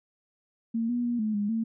sine tone with pitch steps, 228.3 / 242.1 / 239.3 / 215.6 / 205.3 / 225.5 Hz, A#3 / B3 / A#3 / A3 / G#3 / A3, -36 / -34 / +46 / -35 / -20 / +43 cents, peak -25 dBFS, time 0.74-1.64 s, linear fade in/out 10 ms, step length 150 ms, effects none

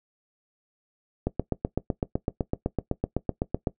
click train, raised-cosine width 2 ms, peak -11 dBFS, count 20, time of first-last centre 1.27-3.672 s, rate 7.91 Hz, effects noise-tail reverb RT60 0.1 s tail -18 dB re dry

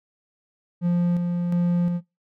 triangle tone with tremolo, 174.61 Hz, F3, in tune, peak -16 dBFS, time 0.81-2.01 s, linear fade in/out 50 ms, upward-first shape square, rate 1.4 Hz, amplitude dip 35%, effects noise-tail reverb RT60 0.2 s tail -20 dB re dry

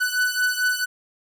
45% pulse beating tone pair, 1490 / 1494.5 Hz, F#6 / F#6, +12 / +17 cents, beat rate 4.5 Hz, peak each -22 / -24 dBFS, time 0-0.86 s, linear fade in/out 20 ms, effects none

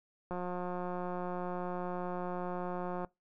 click train, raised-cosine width 1 ms, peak -25 dBFS, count 491, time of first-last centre 0.31-3.047 s, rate 179 Hz, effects noise-tail reverb RT60 0.2 s tail -23 dB re dry

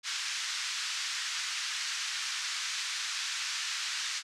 white band-pass noise, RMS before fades -35 dBFS, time 0.03-4.23 s, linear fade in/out 50 ms, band 1300 to 6400 Hz, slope 24 dB/octave, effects low-pass 11000 Hz 12 dB/octave

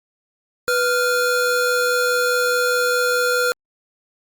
square tone pair together, 493.9 / 1396.9 Hz, B4 / F6, 0 / 0 cents, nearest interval octave + tritone, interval 1800 cents, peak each -20 dBFS, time 0.68-3.52 s, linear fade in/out 0 ms, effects Opus 48 kbps

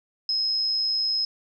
sine tone with amplitude modulation, 5130 Hz, E8, 48 cents flat, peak -20 dBFS, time 0.29-1.25 s, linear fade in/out 2 ms, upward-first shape sine, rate 120 Hz, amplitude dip 40%, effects none

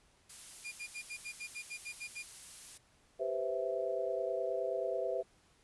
blue noise, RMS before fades -48 dBFS, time 0.29-2.78 s, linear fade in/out 10 ms
40% pulse tone bursts, 2417 Hz, D7, 49 cents sharp, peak -40 dBFS, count 11, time 0.64-2.232 s, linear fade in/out 20 ms, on 82 ms, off 69 ms
sine chord, C major seventh, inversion second, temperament equal, 392 / 493.9 / 523.3 / 659.3 Hz, G4 / B4 / C5 / E5, 0 / 0 / 0 / 0 cents, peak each -40 / -39 / -38 / -37 dBFS, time 3.19-5.23 s, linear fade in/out 20 ms
effects pink hiss -68 dBFS RMS until 5.63 s + resampled to 24000 Hz

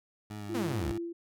20% pulse tone with vibrato, 103.83 Hz, G#2, in tune, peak -34 dBFS, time 0.3-0.98 s, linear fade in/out 5 ms, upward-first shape sine, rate 4.5 Hz, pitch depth 32 cents each way
sine tone with tremolo, 339.7 Hz, F4, 48 cents flat, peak -32 dBFS, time 0.49-1.13 s, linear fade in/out 10 ms, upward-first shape sine, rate 2.6 Hz, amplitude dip 55%
sawtooth exponential sweep, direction down, 275.1 to 58.27 Hz, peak -28 dBFS, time 0.54-0.92 s, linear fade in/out 10 ms
effects none

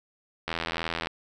click train, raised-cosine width 0.3 ms, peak -13 dBFS, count 50, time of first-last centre 0.48-1.071 s, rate 82.9 Hz, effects none

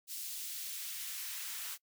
white noise with high-pass filter sweep, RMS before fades -42 dBFS, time 0.07-1.78 s, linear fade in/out 50 ms, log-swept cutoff 4100 to 1200 Hz, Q 0.8, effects noise-tail reverb RT60 0.1 s tail -23 dB re dry

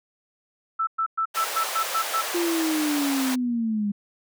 sine tone bursts, 1322 Hz, E6, 5 cents sharp, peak -21 dBFS, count 8, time 0.79-2.216 s, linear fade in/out 10 ms, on 82 ms, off 110 ms
pink high-pass noise, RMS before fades -30 dBFS, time 1.34-3.36 s, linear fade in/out 20 ms, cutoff 540 Hz, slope 24 dB/octave
sine linear sweep, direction down, 349.2 to 200.4 Hz, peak -22 dBFS, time 2.34-3.92 s, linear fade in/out 10 ms
effects none

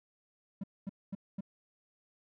triangle tone bursts, 195.9 Hz, G3, 1 cent flat, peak -33 dBFS, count 4, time 0.61-1.408 s, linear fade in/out 5 ms, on 27 ms, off 230 ms, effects none

